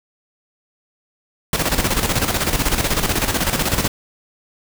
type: noise with tremolo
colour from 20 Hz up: pink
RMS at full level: -17 dBFS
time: 1.53-3.88 s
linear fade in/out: 2 ms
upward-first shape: square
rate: 16 Hz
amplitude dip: 60%
effects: none